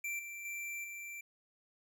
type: tone with level steps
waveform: square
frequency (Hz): 2349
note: D7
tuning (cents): 0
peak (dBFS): -37 / -44 / -40 / -44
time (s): 0.04-1.21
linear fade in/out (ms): 5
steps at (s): 0.19 / 0.45 / 0.84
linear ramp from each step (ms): 2
effects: none